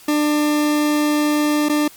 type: tone with dropouts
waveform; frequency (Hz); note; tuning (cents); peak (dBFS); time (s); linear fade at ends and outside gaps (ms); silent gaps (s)
40% pulse; 298.2; D4; +27; -14; 0.08-1.88; 5; 1.687-1.695
effects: white hiss -44 dBFS RMS until 1.96 s + MP3 96 kbps